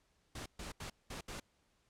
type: noise bursts at uneven times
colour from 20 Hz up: pink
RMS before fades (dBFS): -45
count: 5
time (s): 0.35-0.46 / 0.59-0.72 / 0.8-0.9 / 1.1-1.21 / 1.28-1.4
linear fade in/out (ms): 5
effects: pink hiss -75 dBFS RMS until 1.89 s + low-pass 9000 Hz 12 dB/octave